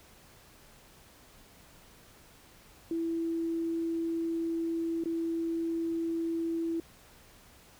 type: tone with dropouts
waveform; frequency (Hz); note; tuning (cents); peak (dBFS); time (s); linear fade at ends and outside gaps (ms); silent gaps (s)
sine; 331.1; E4; +8; -29; 2.91-6.8; 2; 5.038-5.057
effects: pink hiss -57 dBFS RMS until 7.79 s